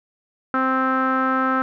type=tone with low-pass filter; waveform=sawtooth; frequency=261.6 Hz; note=C4; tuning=in tune; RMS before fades=-20 dBFS; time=0.54-1.62 s; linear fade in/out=0 ms; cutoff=1400 Hz; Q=9.8; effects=none